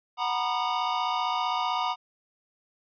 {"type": "chord", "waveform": "square", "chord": "B major seventh", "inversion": "second", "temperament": "equal with one note detuned", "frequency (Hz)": [740, 932.3, 987.8, 1221], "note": ["F#5", "A#5", "B5", "D#6"], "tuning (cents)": [0, 0, 0, -33], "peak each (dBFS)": -32, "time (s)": [0.17, 1.96], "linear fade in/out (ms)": 50, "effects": ["resampled to 11025 Hz"]}